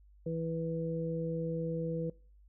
harmonic tone, 164.1 Hz, E3, 8 cents flat, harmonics 1 / 2 / 3, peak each -35 / -42 / -36 dBFS, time 0.26-2.1 s, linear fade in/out 5 ms, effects noise-tail reverb RT60 0.4 s tail -23 dB re dry + added 50 Hz sine -57 dBFS peak until 2.48 s

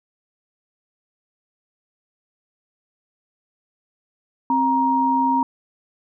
sine tone pair together, 264 / 940.8 Hz, C4 / A#5, +16 / +16 cents, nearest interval octave + minor seventh, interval 2200 cents, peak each -21 / -17 dBFS, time 4.5-5.43 s, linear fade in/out 2 ms, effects none

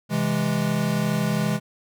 square chord, C augmented, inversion none, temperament equal with one note detuned, 132.79 / 164.81 / 207.7 Hz, C3 / E3 / G#3, +26 / 0 / 0 cents, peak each -28 / -26 / -25 dBFS, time 0.09-1.6 s, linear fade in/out 50 ms, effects none

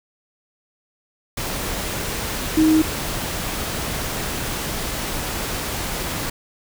sine tone in noise, 314.3 Hz, D#4, 18 cents sharp, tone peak -12 dBFS, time 2.57-2.82 s, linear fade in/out 5 ms, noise pink, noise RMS -26 dBFS, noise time 1.37-6.3 s, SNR +11 dB, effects none

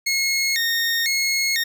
20% pulse tone with vibrato, 2000 Hz, B6, 21 cents sharp, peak -14 dBFS, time 0.06-1.64 s, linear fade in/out 10 ms, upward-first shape square, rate 1 Hz, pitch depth 140 cents each way, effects none

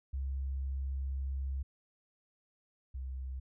sine tone pair in turn, 67.3 / 65.27 Hz, C2 / C2, +49 / -4 cents, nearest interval minor second, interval 53 cents, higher first, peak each -33 / -37 dBFS, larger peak first, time 0.13-1.63 / 2.94-3.4 s, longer first, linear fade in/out 10 ms, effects none

